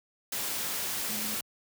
sine tone in noise, 213.8 Hz, A3, 49 cents flat, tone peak -40 dBFS, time 1.09-1.35 s, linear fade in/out 5 ms, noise white, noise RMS -33 dBFS, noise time 0.32-1.41 s, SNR -10 dB, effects high-pass 80 Hz 12 dB/octave

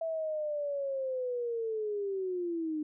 sine linear sweep, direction down, 659.3 to 300.4 Hz, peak -31 dBFS, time 0.01-2.83 s, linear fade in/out 5 ms, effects none

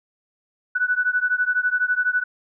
sine beating tone pair, 1480 / 1492 Hz, F#6 / F#6, 0 / +14 cents, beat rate 12 Hz, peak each -21 / -22 dBFS, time 0.75-2.24 s, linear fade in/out 10 ms, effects none

